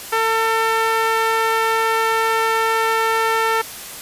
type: tone with band-pass filter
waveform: sawtooth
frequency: 448.9 Hz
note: A4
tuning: 35 cents sharp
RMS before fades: -18 dBFS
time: 0.12-3.62 s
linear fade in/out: 10 ms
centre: 1400 Hz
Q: 1.1
effects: white hiss -33 dBFS RMS until 4.01 s + resampled to 32000 Hz